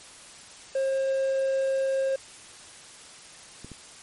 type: tone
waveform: triangle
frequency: 536 Hz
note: C5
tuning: 42 cents sharp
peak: -21 dBFS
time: 0.75-2.16 s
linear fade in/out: 5 ms
type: clicks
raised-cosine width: 3 ms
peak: -28 dBFS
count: 2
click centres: 3.646 / 3.717 s
effects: white hiss -47 dBFS RMS until 4.02 s + MP3 48 kbps